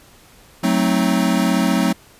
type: chord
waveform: square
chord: F# diminished seventh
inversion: none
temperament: equal with one note detuned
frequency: 185 / 220 / 261.6 / 314.9 Hz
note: F#3 / A3 / C4 / Eb4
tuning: 0 / 0 / 0 / +21 cents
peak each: -20 / -21 / -21 / -24 dBFS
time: 0.63-1.93 s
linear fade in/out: 10 ms
effects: pink hiss -48 dBFS RMS until 2.19 s + resampled to 32000 Hz